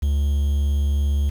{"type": "tone", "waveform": "triangle", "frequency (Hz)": 71.3, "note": "C#2", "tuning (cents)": 49, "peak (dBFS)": -15, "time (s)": [0.02, 1.3], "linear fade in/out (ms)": 10, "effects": ["7-bit"]}